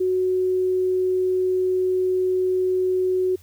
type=tone; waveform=sine; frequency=370 Hz; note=F#4; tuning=in tune; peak=-18 dBFS; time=0-3.36 s; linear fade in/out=10 ms; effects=added 89 Hz sine -48 dBFS peak until 3.42 s + white hiss -56 dBFS RMS until 3.42 s